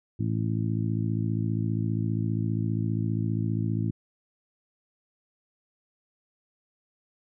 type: harmonic tone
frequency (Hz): 55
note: A1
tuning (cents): 0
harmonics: 2 / 3 / 4 / 5 / 6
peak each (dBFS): -27 / -31 / -33 / -35 / -37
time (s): 0.19-3.91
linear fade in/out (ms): 10
effects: none